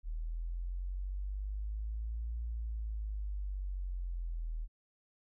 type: linear two-way sweep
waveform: sine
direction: up then down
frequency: 39 to 57.6 to 39 Hz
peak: -35 dBFS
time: 0.03-4.68 s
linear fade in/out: 50 ms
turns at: 2.4 s
effects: none